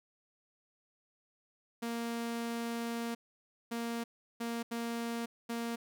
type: tone bursts at uneven times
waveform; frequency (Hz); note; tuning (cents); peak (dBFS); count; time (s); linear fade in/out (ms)
sawtooth; 233.1; A#3; 0; -31; 5; 1.82-3.15 / 3.71-4.04 / 4.4-4.63 / 4.71-5.26 / 5.49-5.76; 10
effects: none